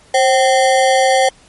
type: ring-modulated tone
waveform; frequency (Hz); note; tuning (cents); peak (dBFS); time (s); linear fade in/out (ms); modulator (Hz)
square; 650; E5; -24; -7; 0.14-1.29; 5; 119
effects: pink hiss -47 dBFS RMS until 1.48 s + MP3 48 kbps